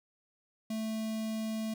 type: tone with notch filter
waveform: square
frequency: 220 Hz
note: A3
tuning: in tune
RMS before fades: -35 dBFS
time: 0.7-1.74 s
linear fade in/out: 5 ms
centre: 1400 Hz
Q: 0.96
effects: none